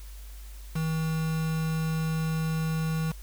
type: tone with quantisation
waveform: triangle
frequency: 160 Hz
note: D#3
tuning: 49 cents sharp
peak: -24 dBFS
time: 0.75-3.12 s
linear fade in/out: 10 ms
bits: 6
effects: added 50 Hz sine -40 dBFS peak until 3.22 s + white hiss -53 dBFS RMS until 3.22 s